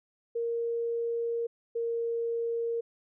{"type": "tone pair in turn", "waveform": "sine", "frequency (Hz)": [466.2, 464.4], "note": ["A#4", "A#4"], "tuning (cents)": [0, -7], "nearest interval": "unison", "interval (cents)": 7, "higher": "first", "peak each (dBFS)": -28, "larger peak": "neither", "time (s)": [[0.35, 1.47], [1.75, 2.81]], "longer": "first", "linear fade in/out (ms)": 10, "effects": []}